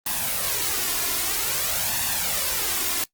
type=noise with flanger; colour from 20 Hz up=white; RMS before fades=-25 dBFS; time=0.06-3.04 s; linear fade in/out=2 ms; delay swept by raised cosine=1.1 to 2.9 ms; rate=0.51 Hz; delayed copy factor=+0.6; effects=noise-tail reverb RT60 0.1 s tail -20 dB re dry + Opus 24 kbps